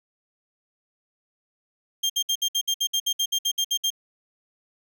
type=tone bursts; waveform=30% pulse; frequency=3198 Hz; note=G7; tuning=34 cents sharp; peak=-18 dBFS; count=15; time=2.03-3.904 s; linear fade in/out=10 ms; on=68 ms; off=61 ms; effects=none